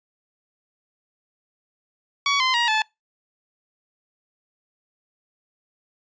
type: tone with pitch steps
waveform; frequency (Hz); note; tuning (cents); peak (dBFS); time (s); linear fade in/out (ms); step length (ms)
15% pulse; 1127 / 1033.5 / 947.7 / 869; C#6 / C6 / A#5 / A5; +28 / -22 / +28 / -22; -12; 2.26-2.82; 2; 140
effects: noise-tail reverb RT60 0.2 s tail -24 dB re dry + resampled to 16000 Hz